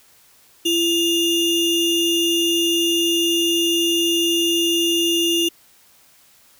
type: ring-modulated tone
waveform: square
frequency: 1578 Hz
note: G6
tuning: 11 cents sharp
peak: -14 dBFS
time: 0.65-5.49 s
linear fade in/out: 10 ms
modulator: 1240 Hz
effects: white hiss -53 dBFS RMS until 6.59 s